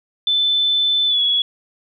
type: tone with pitch glide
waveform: sine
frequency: 3520 to 3369 Hz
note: A7 to G#7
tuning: 0 to +24 cents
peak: -14 dBFS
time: 0.27-1.42 s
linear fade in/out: 2 ms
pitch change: -76 cents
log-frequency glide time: 1.07-1.2 s
effects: none